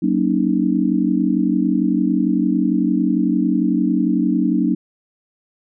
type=chord; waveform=sine; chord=D# minor seventh; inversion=first; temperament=just; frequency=186.68 / 233.3 / 280 / 311.1 Hz; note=F#3 / A#3 / C#4 / D#4; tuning=+16 / +2 / +18 / 0 cents; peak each=-20 dBFS; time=0.02-4.75 s; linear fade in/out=10 ms; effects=none